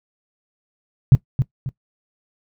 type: tone with echo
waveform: sine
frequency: 132.3 Hz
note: C3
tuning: 20 cents sharp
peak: -4 dBFS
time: 1.12-1.15 s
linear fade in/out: 0 ms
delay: 270 ms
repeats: 2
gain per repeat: -9 dB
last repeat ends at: 1.69 s
effects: noise-tail reverb RT60 0.1 s tail -19 dB re dry